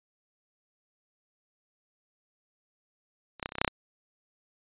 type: clicks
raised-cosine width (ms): 0.3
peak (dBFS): -28 / -15 / -13 / -30 / -22 / -22 / -14 / -6 / -7 / -9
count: 10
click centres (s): 3.397 / 3.428 / 3.459 / 3.491 / 3.521 / 3.554 / 3.584 / 3.615 / 3.647 / 3.678
effects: resampled to 8000 Hz